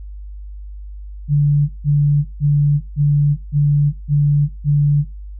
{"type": "tone bursts", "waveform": "sine", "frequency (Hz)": 145.3, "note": "D3", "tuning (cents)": -18, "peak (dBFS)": -10, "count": 7, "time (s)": [1.28, 5.05], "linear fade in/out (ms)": 50, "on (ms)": 410, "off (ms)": 150, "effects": ["noise-tail reverb RT60 0.2 s tail -20 dB re dry", "added 50 Hz sine -29 dBFS peak until 5.39 s"]}